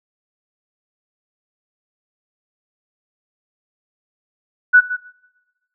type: tone with echo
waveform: sine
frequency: 1480 Hz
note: F#6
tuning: in tune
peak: -5 dBFS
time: 4.73-4.81 s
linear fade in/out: 20 ms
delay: 160 ms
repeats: 1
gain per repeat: -13 dB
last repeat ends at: 4.97 s
effects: noise-tail reverb RT60 1.0 s tail -19 dB re dry